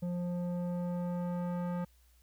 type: tone with low-pass filter sweep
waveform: square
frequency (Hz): 176.2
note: F3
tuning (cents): +16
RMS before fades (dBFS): -35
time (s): 0.02-1.85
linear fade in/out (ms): 10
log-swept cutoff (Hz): 470 to 1200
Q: 1.1
effects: added 60 Hz sine -62 dBFS peak until 2.22 s + white hiss -70 dBFS RMS until 2.22 s